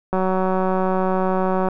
click train, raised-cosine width 1 ms, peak -8 dBFS, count 292, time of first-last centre 0.13-1.686 s, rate 187 Hz, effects none

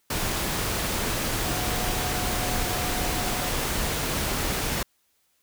sine tone in noise, 727 Hz, F#5, 31 cents flat, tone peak -35 dBFS, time 1.43-3.51 s, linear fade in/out 5 ms, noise pink, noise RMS -27 dBFS, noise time 0.1-4.83 s, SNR -11 dB, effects white hiss -69 dBFS RMS until 5.42 s

